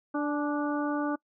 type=harmonic tone with a mistuned harmonic; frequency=293.7 Hz; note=D4; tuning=in tune; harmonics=1 / 2 / 3 / 4 / 5; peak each=-28 / -35 / -37 / -37 / -39 dBFS; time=0.14-1.16 s; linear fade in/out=10 ms; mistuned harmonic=3; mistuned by=-35 cents; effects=noise-tail reverb RT60 0.1 s tail -24 dB re dry

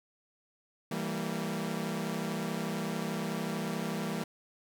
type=chord; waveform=sawtooth; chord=E diminished; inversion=none; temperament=equal with one note detuned; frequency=164.81 / 196 / 229.6 Hz; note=E3 / G3 / Bb3; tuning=0 / 0 / -26 cents; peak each=-33 dBFS; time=0.91-4.24 s; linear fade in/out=5 ms; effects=none

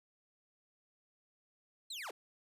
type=linear sweep; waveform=35% pulse; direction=down; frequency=4272 to 293.7 Hz; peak=-40 dBFS; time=1.9-2.11 s; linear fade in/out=5 ms; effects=resampled to 32000 Hz

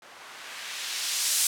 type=noise with low-pass filter sweep; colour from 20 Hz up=violet; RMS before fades=-31 dBFS; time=0.02-1.47 s; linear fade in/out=2 ms; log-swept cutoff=800 to 8400 Hz; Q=0.75; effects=none

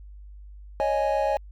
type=chord; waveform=triangle; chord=C# suspended second; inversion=none; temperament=equal; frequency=554.4 / 622.3 / 830.6 Hz; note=C#5 / D#5 / G#5; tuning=0 / 0 / 0 cents; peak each=-24 dBFS; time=0.8-1.37 s; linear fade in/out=0 ms; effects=added 50 Hz sine -41 dBFS peak until 1.51 s

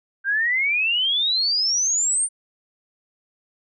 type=exponential sweep; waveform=sine; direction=up; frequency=1558 to 9080 Hz; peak=-18 dBFS; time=0.24-2.29 s; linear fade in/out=50 ms; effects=none

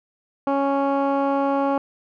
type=tone with low-pass filter; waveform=15% pulse; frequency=277.2 Hz; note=C#4; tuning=in tune; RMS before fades=-21 dBFS; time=0.47-1.78 s; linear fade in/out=2 ms; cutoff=1100 Hz; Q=1; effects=none

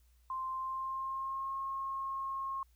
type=tone with pitch glide; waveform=sine; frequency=1046.5 to 1079 Hz; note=C6 to C#6; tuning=0 to -47 cents; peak=-35 dBFS; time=0.3-2.63 s; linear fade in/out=2 ms; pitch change=+53 cents; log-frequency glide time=0.52-1.54 s; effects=added 60 Hz sine -63 dBFS peak until 2.75 s + white hiss -75 dBFS RMS until 2.75 s

